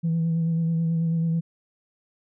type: tone with vibrato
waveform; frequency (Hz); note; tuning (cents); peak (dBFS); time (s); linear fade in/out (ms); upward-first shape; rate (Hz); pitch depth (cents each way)
sine; 164.81; E3; 0; -19; 0.03-1.41; 20; sine; 9.2; 25
effects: tanh soft clip ceiling -18 dBFS